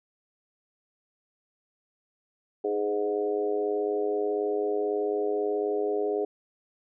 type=harmonic tone with a mistuned harmonic; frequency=104 Hz; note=G#2; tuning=3 cents sharp; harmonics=3 / 4 / 5 / 6 / 7; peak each=-35 / -26 / -35 / -37 / -37 dBFS; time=2.64-6.25 s; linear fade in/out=5 ms; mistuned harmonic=5; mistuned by=-19 cents; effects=none